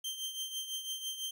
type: tone with tremolo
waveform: sawtooth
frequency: 3141 Hz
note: G7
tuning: 3 cents sharp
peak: -31 dBFS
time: 0.04-1.31 s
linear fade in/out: 5 ms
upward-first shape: triangle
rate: 6 Hz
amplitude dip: 70%
effects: none